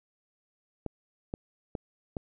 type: clicks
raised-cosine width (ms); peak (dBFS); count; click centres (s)
2; -20; 4; 0.863 / 1.339 / 1.752 / 2.168
effects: none